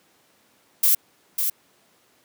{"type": "noise with echo", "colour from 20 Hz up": "violet", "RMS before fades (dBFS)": -17, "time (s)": [0.83, 0.95], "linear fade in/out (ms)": 5, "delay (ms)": 550, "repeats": 1, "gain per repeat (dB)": -6, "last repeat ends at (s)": 1.5, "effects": ["pink hiss -60 dBFS RMS until 2.24 s", "high-pass 200 Hz 12 dB/octave"]}